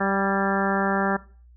harmonic tone with a mistuned harmonic, 195.6 Hz, G3, 4 cents flat, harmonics 1 / 2 / 3 / 4 / 5 / 6 / 7 / 8 / 9, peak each -26 / -29 / -29 / -28 / -33 / -32 / -30 / -31 / -32 dBFS, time 0-1.17 s, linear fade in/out 10 ms, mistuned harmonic 8, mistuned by +41 cents, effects noise-tail reverb RT60 0.4 s tail -19 dB re dry + added 60 Hz sine -48 dBFS peak until 1.56 s

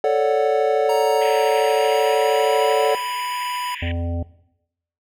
triangle chord, D major seventh, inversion second, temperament equal, 440 / 554.4 / 587.3 / 740 Hz, A4 / C#5 / D5 / F#5, 0 / 0 / 0 / 0 cents, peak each -17 / -20 / -20 / -20 dBFS, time 0.04-2.95 s, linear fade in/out 2 ms
square tone with pitch glide, 936 to 988.2 Hz, A#5 to B5, +7 to +1 cents, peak -25 dBFS, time 0.89-3.75 s, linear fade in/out 5 ms, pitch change +94 cents, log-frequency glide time 1.45-2.93 s
pink band-pass noise, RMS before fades -33 dBFS, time 1.21-3.92 s, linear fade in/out 5 ms, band 1700 to 3200 Hz, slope 96 dB/octave
harmonic tone, 85.3 Hz, F2, 40 cents flat, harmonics 1 / 3 / 5 / 7 / 9, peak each -22 / -30 / -40 / -33 / -39 dBFS, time 3.82-4.23 s, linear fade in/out 5 ms
effects noise-tail reverb RT60 0.8 s tail -18 dB re dry

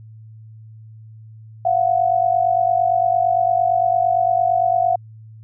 sine tone pair together, 685 / 733.8 Hz, F5 / F#5, -34 / -15 cents, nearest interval minor second, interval 119 cents, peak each -17 dBFS, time 1.65-4.96 s, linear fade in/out 5 ms, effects added 110 Hz sine -38 dBFS peak until 5.43 s

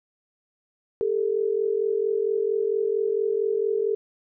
sine tone pair together, 403.5 / 447.9 Hz, G#4 / A4, -50 / +31 cents, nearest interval major second, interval 181 cents, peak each -24 dBFS, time 1.01-3.95 s, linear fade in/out 0 ms, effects none

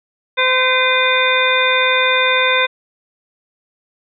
harmonic tone with a mistuned harmonic, 513 Hz, C5, 34 cents flat, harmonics 1 / 2 / 3 / 4 / 5 / 7, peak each -19 / -19 / -19 / -19 / -19 / -19 dBFS, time 0.37-2.67 s, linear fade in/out 20 ms, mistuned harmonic 5, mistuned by -82 cents, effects none

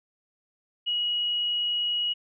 sine tone, 2905 Hz, F#7, 32 cents flat, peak -24 dBFS, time 0.86-2.14 s, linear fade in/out 20 ms, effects none

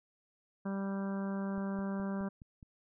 harmonic tone, 196 Hz, G3, in tune, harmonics 1 / 2 / 3 / 4 / 5 / 6 / 7 / 8, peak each -34 / -45 / -45 / -52 / -49 / -52 / -53 / -52 dBFS, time 0.65-2.29 s, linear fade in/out 10 ms
click train, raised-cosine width 5 ms, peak -39 dBFS, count 6, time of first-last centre 1.58-2.628 s, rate 4.77 Hz
effects none

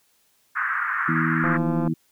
pink band-pass noise, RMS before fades -25 dBFS, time 0.55-1.58 s, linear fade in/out 20 ms, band 1200 to 1800 Hz, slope 48 dB/octave
harmonic tone, 80.5 Hz, E2, 41 cents flat, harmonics 2 / 3 / 4, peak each -24 / -26 / -27 dBFS, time 1.08-1.94 s, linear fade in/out 10 ms
click train, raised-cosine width 1 ms, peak -17 dBFS, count 76, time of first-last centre 1.44-1.876 s, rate 172 Hz
effects white hiss -64 dBFS RMS until 2.11 s

